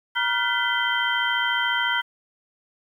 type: tone cluster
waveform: sine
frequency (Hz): 956 / 1404 / 1518 / 2003 / 3130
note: A#5 / F6 / F#6 / B6 / G7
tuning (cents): +43 / +9 / +44 / +24 / -3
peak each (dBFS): -27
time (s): 0.15-2.02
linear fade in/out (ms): 20
effects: 9-bit